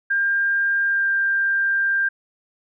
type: tone with pitch glide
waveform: sine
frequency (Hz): 1600 to 1588.9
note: G6 to G6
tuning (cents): +35 to +23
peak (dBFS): -17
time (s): 0.1-2.09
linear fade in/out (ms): 10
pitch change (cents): -12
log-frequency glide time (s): 0.86-1.08
effects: none